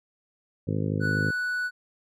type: harmonic tone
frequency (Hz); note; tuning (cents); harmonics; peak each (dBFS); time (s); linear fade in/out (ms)
52; G#1; +3; 2 / 3 / 4 / 5 / 6 / 7 / 8 / 9 / 10; -29 / -29 / -34 / -33 / -37 / -40 / -39 / -38 / -41; 0.67-1.31; 10
type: tone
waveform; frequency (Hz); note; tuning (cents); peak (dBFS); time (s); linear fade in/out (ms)
triangle; 1480; F#6; 0; -24; 1-1.71; 50
effects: none